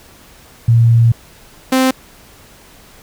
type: tone pair in turn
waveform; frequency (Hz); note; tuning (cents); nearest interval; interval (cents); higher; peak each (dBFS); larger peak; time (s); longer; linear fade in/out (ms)
sine / sawtooth; 116.1 / 260.6; A#2 / C4; -7 / -7; octave + major second; 1400; second; -6; neither; 0.68-1.12 / 1.72-1.91; first; 5
effects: pink hiss -43 dBFS RMS until 3.02 s